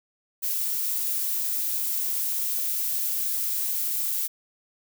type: noise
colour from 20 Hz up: violet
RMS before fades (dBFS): -27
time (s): 0.42-4.28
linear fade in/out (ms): 20
effects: none